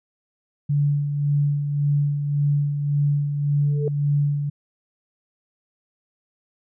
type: tone with tremolo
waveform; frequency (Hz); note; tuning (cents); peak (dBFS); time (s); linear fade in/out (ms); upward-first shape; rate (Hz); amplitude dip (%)
sine; 144.5; D3; -28; -16; 0.69-4.5; 10; sine; 1.8; 50
type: tone with exponential growth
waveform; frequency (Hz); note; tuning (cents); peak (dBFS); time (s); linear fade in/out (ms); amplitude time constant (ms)
sine; 440; A4; 0; -19; 3.6-3.88; 2; 60
effects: none